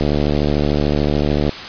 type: click train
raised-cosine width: 2 ms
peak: -4 dBFS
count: 110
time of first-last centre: 0.01-1.493 s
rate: 73.5 Hz
effects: white hiss -29 dBFS RMS until 1.68 s + resampled to 11025 Hz